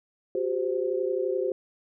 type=tone cluster; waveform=sine; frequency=365.5 / 397.1 / 518 Hz; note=F#4 / G4 / C5; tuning=-21 / +22 / -17 cents; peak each=-29 dBFS; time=0.35-1.52 s; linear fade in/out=2 ms; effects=none